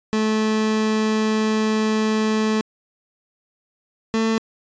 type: tone pair in turn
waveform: 30% pulse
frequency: 217.2 / 223.4 Hz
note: A3 / A3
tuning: -22 / +27 cents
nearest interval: unison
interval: 49 cents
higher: second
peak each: -15 dBFS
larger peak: neither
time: 0.13-2.61 / 4.14-4.38 s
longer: first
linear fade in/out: 0 ms
effects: resampled to 16000 Hz